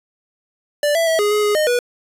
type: tone with pitch steps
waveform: square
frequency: 587 / 663 / 649 / 414.4 / 420.1 / 415.9 / 613 / 486.9 Hz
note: D5 / E5 / E5 / G#4 / G#4 / G#4 / D#5 / B4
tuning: -1 / +10 / -27 / -4 / +20 / +2 / -26 / -25 cents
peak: -15 dBFS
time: 0.83-1.79 s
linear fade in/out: 2 ms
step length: 120 ms
effects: resampled to 32000 Hz